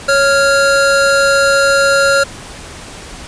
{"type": "tone pair together", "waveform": "square", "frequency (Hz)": [553, 1394.4], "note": ["C#5", "F6"], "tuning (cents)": [-4, -3], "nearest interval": "octave + major third", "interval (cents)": 1601, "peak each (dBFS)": -12, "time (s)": [0.08, 2.24], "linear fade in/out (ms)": 10, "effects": ["pink hiss -31 dBFS RMS until 3.27 s", "resampled to 22050 Hz"]}